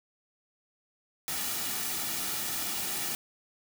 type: noise with comb filter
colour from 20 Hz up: white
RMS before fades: -33 dBFS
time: 1.28-3.15 s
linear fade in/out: 0 ms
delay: 1.9 ms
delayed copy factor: -0.5
effects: none